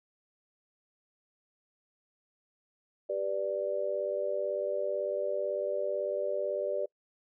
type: chord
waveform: sine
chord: G major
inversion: none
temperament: just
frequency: 392 / 490 / 588 Hz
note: G4 / B4 / D5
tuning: 0 / -14 / +2 cents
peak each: -36 / -36 / -31 dBFS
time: 3.09-6.86 s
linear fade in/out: 10 ms
effects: noise-tail reverb RT60 0.1 s tail -25 dB re dry